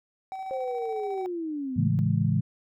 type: tone with tremolo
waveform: triangle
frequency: 764 Hz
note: G5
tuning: 45 cents flat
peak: -30 dBFS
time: 0.32-1.26 s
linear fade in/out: 0 ms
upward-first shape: square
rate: 14 Hz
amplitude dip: 30%
type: linear sweep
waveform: sine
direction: down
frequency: 538 to 196 Hz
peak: -29 dBFS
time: 0.51-1.99 s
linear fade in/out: 0 ms
type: chord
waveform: sine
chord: A major seventh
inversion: none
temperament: equal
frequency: 110 / 138.59 / 164.81 / 207.7 Hz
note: A2 / C#3 / E3 / G#3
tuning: 0 / 0 / 0 / 0 cents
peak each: -26 / -27 / -26 / -29 dBFS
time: 1.76-2.41 s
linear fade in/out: 10 ms
effects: none